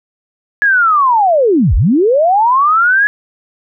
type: linear two-way sweep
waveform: sine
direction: down then up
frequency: 1700 to 35.84 to 1700 Hz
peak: -7 dBFS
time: 0.62-3.07 s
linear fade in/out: 0 ms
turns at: 1.75 s
effects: none